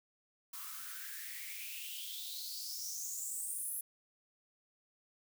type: noise with high-pass filter sweep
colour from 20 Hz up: blue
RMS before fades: -43 dBFS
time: 0.53-3.81 s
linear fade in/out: 5 ms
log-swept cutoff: 1100 to 11000 Hz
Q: 7.3
effects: none